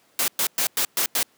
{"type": "noise bursts at uneven times", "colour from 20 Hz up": "white", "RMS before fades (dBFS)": -22, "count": 6, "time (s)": [[0.19, 0.28], [0.39, 0.47], [0.58, 0.67], [0.77, 0.85], [0.97, 1.06], [1.15, 1.23]], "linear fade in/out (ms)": 2, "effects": ["pink hiss -60 dBFS RMS until 1.37 s", "high-pass 200 Hz 12 dB/octave"]}